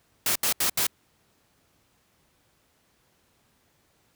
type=noise bursts; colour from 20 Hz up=white; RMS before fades=-24 dBFS; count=4; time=0.26-0.868 s; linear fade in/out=2 ms; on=95 ms; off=76 ms; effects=pink hiss -66 dBFS RMS until 4.15 s + high-pass 60 Hz 12 dB/octave